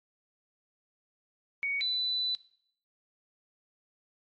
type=tone pair in turn; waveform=sine; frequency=2238 / 3988 Hz; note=C#7 / B7; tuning=+16 / +16 cents; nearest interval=minor seventh; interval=1000 cents; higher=second; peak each=-28 dBFS; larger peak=neither; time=1.63-1.81 / 1.81-2.35 s; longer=second; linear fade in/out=0 ms; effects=noise-tail reverb RT60 0.6 s tail -17 dB re dry + MP3 48 kbps